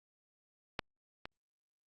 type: clicks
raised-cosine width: 0.3 ms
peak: -17 / -26 dBFS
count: 2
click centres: 0.792 / 1.255 s
effects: Opus 48 kbps